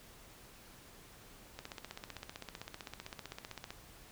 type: click train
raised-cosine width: 0.2 ms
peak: -26 dBFS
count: 34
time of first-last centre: 1.59-3.705 s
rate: 15.6 Hz
effects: pink hiss -57 dBFS RMS until 4.11 s